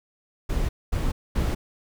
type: noise bursts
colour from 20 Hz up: brown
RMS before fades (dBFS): -24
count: 3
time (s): 0.49-1.55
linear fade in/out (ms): 10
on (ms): 200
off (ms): 230
effects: none